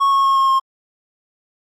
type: tone with pitch steps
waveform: triangle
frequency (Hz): 1102 / 1093.8 / 1085.6 / 1077.5 / 1069.4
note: C#6 / C#6 / C#6 / C#6 / C6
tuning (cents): -11 / -23 / -36 / -49 / +37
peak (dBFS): -10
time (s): 0-0.6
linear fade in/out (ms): 20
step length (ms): 120
effects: Opus 48 kbps